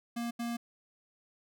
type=tone bursts at uneven times; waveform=square; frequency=235.4 Hz; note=A#3; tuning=17 cents sharp; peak=-34 dBFS; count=2; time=0.16-0.31 / 0.39-0.57 s; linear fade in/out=10 ms; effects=none